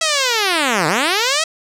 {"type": "linear two-way sweep", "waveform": "5% pulse", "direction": "down then up", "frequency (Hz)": [659, 144.2, 659], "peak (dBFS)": -3, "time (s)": [0.01, 1.44], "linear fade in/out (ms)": 5, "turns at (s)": 0.87, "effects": ["low-pass 10000 Hz 12 dB/octave"]}